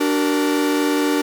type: chord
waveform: 45% pulse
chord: D augmented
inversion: none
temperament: equal with one note detuned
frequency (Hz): 293.7 / 378.2 / 466.2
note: D4 / F#4 / A#4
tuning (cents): 0 / +38 / 0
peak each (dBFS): -18 / -24 / -24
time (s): 0-1.22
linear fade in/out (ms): 10
effects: none